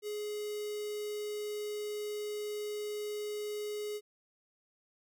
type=tone with notch filter; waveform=square; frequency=419 Hz; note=G#4; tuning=15 cents sharp; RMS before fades=-38 dBFS; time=0.02-4.01 s; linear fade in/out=50 ms; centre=1400 Hz; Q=0.87; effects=none